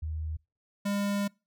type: tone pair in turn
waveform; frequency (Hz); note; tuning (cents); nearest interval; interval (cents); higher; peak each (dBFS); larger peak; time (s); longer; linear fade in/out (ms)
sine / square; 78.4 / 201.9; D#2 / G#3; +14 / -49; octave + major third; 1637; second; -31 / -28; second; 0.02-0.37 / 0.85-1.28; second; 10
effects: noise-tail reverb RT60 0.3 s tail -26 dB re dry